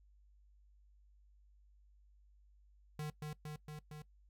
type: tone with echo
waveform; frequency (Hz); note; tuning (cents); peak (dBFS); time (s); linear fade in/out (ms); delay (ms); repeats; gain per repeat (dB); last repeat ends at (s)
square; 151.3; D#3; -48; -40; 2.99-3.1; 2; 230; 4; -2; 4.02
effects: noise-tail reverb RT60 0.1 s tail -19 dB re dry + added 50 Hz sine -63 dBFS peak until 4.29 s